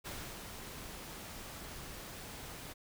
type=noise with ADSR envelope; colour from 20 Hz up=pink; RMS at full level=-43 dBFS; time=0.04-2.74 s; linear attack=26 ms; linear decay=300 ms; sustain=-4 dB; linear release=22 ms; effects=none